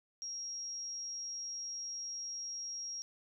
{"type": "tone", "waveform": "sine", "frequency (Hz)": 5610, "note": "F8", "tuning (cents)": 7, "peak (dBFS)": -39, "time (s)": [0.22, 3.02], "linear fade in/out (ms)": 0, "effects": []}